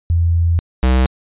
sine / square tone pair in turn, 84.5 / 63.95 Hz, E2 / C2, +43 / -39 cents, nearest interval perfect fourth, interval 482 cents, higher first, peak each -11 dBFS, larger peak neither, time 0.1-0.59 / 0.83-1.06 s, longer first, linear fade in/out 0 ms, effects resampled to 8000 Hz

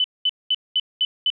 sine tone bursts, 3003 Hz, F#7, 25 cents sharp, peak -16 dBFS, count 6, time 0-1.302 s, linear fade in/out 2 ms, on 42 ms, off 210 ms, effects none

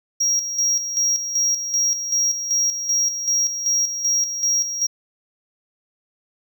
triangle tone with tremolo, 5640 Hz, F8, 16 cents sharp, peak -15 dBFS, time 0.2-4.87 s, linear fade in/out 10 ms, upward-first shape square, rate 2.6 Hz, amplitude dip 60%, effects none

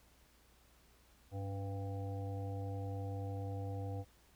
harmonic tone with a mistuned harmonic, 99 Hz, G2, 18 cents sharp, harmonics 1 / 3 / 5 / 7 / 8, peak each -39 / -49 / -48 / -53 / -53 dBFS, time 1.31-4.05 s, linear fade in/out 50 ms, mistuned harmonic 3, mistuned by -64 cents, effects added 60 Hz sine -68 dBFS peak until 4.35 s + pink hiss -68 dBFS RMS until 4.35 s

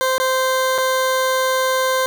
20% pulse tone with dropouts, 520 Hz, C5, 11 cents flat, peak -11 dBFS, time 0.01-2.06 s, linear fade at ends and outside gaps 0 ms, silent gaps 0.181-0.2 / 0.78-0.784 s, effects none

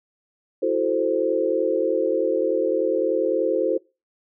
sine chord, F# half-diminished seventh, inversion third, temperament equal, 329.6 / 370 / 440 / 523.3 Hz, E4 / F#4 / A4 / C5, 0 / 0 / 0 / 0 cents, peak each -26 / -25 / -24 / -23 dBFS, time 0.62-3.78 s, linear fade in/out 10 ms, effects noise-tail reverb RT60 0.3 s tail -25 dB re dry

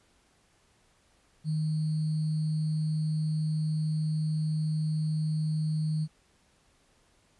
sine tone with sample-and-hold, 155.6 Hz, D#3, in tune, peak -26 dBFS, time 1.44-6.08 s, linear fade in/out 50 ms, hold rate 4410 Hz, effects pink hiss -66 dBFS RMS until 7.39 s + resampled to 24000 Hz

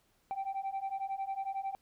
sine beating tone pair, 773 / 784 Hz, G5 / G5, -24 / 0 cents, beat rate 11 Hz, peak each -36 / -35 dBFS, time 0.31-1.75 s, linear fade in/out 0 ms, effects tanh soft clip ceiling -31 dBFS + pink hiss -72 dBFS RMS until 1.81 s

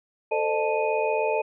sine tone cluster, 443.2 / 519 / 606 / 877 / 2484 Hz, A4 / C5 / D#5 / A5 / D#7, +13 / -14 / -46 / -6 / -3 cents, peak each -26 / -31 / -27 / -28 / -32 dBFS, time 0.31-1.42 s, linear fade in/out 10 ms, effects none

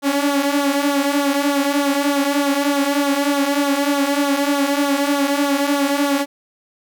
sawtooth tone with flanger, 282.8 Hz, C#4, 35 cents sharp, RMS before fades -18 dBFS, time 0.02-6.26 s, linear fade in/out 50 ms, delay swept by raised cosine 0.39 to 4.39 ms, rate 3.3 Hz, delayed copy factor -0.65, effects none

